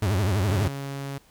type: tone with vibrato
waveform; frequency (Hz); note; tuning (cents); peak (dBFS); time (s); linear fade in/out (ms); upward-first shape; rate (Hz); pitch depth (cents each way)
40% pulse; 98; G2; 0; -20; 0.02-0.68; 5; triangle; 12; 230
type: tone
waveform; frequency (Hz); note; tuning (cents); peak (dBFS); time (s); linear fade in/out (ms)
sawtooth; 138.59; C#3; 0; -27; 0.49-1.18; 2
effects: pink hiss -58 dBFS RMS until 1.3 s